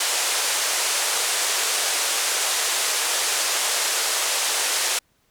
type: band-pass noise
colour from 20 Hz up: white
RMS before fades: -23 dBFS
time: 0-4.99 s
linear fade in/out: 5 ms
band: 430 to 9700 Hz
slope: 24 dB/octave
effects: pink hiss -65 dBFS RMS until 5.3 s